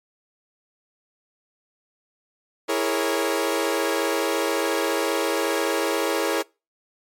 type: chord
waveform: sawtooth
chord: A# half-diminished seventh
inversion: second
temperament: equal with one note detuned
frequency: 329.6 / 411.7 / 466.2 / 554.4 Hz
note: E4 / G#4 / A#4 / C#5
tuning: 0 / -15 / 0 / 0 cents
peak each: -23 dBFS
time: 2.68-6.43 s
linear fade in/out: 20 ms
effects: noise-tail reverb RT60 0.3 s tail -26 dB re dry + MP3 64 kbps